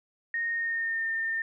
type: tone with pitch glide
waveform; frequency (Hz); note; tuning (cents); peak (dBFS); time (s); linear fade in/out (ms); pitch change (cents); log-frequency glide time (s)
sine; 1854 to 1810.6; A#6 to A6; -10 to +49; -27; 0.34-1.42; 2; -41; 0.51-1.08
effects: none